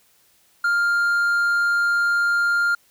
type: tone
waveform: triangle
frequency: 1401 Hz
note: F6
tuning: 5 cents sharp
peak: -15 dBFS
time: 0.64-2.75 s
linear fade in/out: 5 ms
effects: white hiss -59 dBFS RMS until 2.9 s